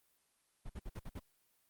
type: noise bursts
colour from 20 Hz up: brown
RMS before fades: -43 dBFS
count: 6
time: 0.65-1.196 s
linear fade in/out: 10 ms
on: 46 ms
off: 54 ms
effects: white hiss -75 dBFS RMS until 1.69 s + Opus 32 kbps